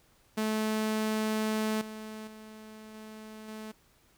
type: tone with level steps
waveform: sawtooth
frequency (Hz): 217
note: A3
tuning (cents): -24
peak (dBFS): -24 / -36 / -42 / -40 / -36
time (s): 0.37-3.72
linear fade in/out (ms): 10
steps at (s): 1.81 / 2.27 / 2.94 / 3.48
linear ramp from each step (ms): 5
effects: pink hiss -65 dBFS RMS until 4.17 s